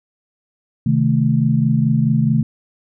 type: chord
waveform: sine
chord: A diminished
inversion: first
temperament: equal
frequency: 130.81 / 155.56 / 220 Hz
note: C3 / Eb3 / A3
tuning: 0 / 0 / 0 cents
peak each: -17 dBFS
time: 0.86-2.43 s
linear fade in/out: 5 ms
effects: none